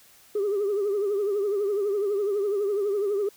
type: tone with vibrato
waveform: sine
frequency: 405.3 Hz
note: G#4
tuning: 42 cents flat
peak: -21 dBFS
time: 0.35-3.29 s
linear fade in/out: 5 ms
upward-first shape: triangle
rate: 12 Hz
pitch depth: 97 cents each way
effects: tanh soft clip ceiling -20 dBFS + white hiss -55 dBFS RMS until 3.36 s